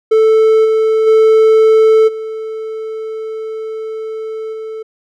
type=tone with level steps; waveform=triangle; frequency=440 Hz; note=A4; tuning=in tune; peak=-4 / -7 / -3 / -18 / -20 dBFS; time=0.11-4.83 s; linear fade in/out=10 ms; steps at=0.64 / 1.06 / 2.07 / 4.52 s; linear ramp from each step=20 ms; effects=none